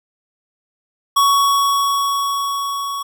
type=tone with level ramp; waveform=square; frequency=1118 Hz; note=C#6; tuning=14 cents sharp; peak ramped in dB=-11 to -23 dBFS; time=1.16-3.03 s; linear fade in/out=10 ms; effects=none